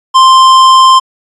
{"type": "tone with tanh clipping", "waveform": "sine", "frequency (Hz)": 1046.5, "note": "C6", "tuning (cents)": 0, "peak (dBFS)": -3, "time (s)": [0.14, 1], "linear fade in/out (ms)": 20, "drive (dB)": 15, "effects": ["resampled to 24000 Hz"]}